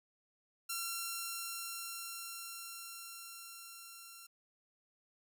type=tone with level ramp; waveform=5% pulse; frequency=1365 Hz; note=F6; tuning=40 cents flat; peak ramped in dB=-25 to -40 dBFS; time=0.69-4.27 s; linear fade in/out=10 ms; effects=none